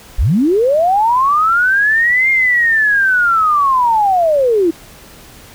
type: linear two-way sweep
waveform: sine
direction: up then down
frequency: 30.87 to 2130 to 315.1 Hz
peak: -9 dBFS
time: 0.18-4.71 s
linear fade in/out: 10 ms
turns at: 2.3 s
effects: pink hiss -39 dBFS RMS until 5.54 s